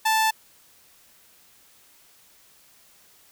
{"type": "tone", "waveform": "sawtooth", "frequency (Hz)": 880, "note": "A5", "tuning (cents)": 0, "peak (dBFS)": -15, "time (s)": [0.05, 0.31], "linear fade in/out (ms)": 10, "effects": ["white hiss -56 dBFS RMS until 3.31 s"]}